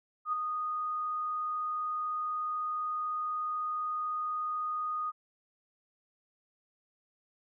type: tone with ADSR envelope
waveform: sine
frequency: 1237 Hz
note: D#6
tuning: 10 cents flat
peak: -26 dBFS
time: 0.25-5.12 s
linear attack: 78 ms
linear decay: 8 ms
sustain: -5 dB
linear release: 31 ms
effects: none